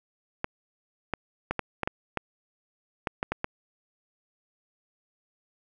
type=clicks; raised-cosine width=0.5 ms; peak=-12 dBFS; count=11; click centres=0.444 / 1.137 / 1.51 / 1.593 / 1.833 / 1.875 / 2.173 / 3.072 / 3.229 / 3.32 / 3.444 s; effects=none